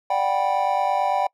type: chord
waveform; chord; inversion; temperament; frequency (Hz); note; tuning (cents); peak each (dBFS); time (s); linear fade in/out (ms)
triangle; G major seventh; second; just; 588 / 735 / 784 / 980; D5 / F#5 / G5 / B5; +2 / -12 / 0 / -14; -25 / -23 / -20 / -25; 0.1-1.27; 5
effects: noise-tail reverb RT60 0.1 s tail -25 dB re dry